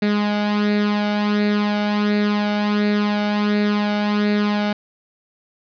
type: tone with flanger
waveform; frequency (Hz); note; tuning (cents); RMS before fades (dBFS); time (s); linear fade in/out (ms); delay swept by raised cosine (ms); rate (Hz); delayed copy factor
sawtooth; 207.7; G#3; 0; -19; 0.02-4.73; 5; 0.47 to 1.37; 1.4; +0.6
effects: resampled to 11025 Hz + 7-bit